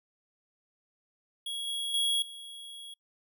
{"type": "tone with level steps", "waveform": "square", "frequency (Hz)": 3322, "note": "G#7", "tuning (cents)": 0, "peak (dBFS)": [-34, -32, -26, -43], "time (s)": [1.46, 2.94], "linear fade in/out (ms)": 5, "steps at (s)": [1.67, 1.94, 2.22], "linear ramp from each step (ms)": 2, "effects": ["noise-tail reverb RT60 0.1 s tail -25 dB re dry"]}